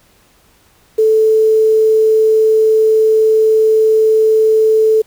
sine tone with quantisation, 438.2 Hz, A4, 7 cents flat, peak -7 dBFS, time 0.98-5.02 s, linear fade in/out 10 ms, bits 6, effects pink hiss -51 dBFS RMS until 5.06 s

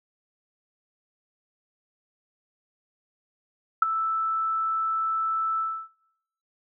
sine tone with ADSR envelope, 1318.5 Hz, E6, in tune, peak -11 dBFS, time 3.82-5.88 s, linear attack 5 ms, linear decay 11 ms, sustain -13 dB, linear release 290 ms, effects noise-tail reverb RT60 0.8 s tail -20 dB re dry

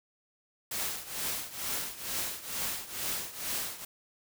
white noise with tremolo, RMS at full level -32 dBFS, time 0.71-3.85 s, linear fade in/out 5 ms, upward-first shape triangle, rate 2.2 Hz, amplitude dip 85%, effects none

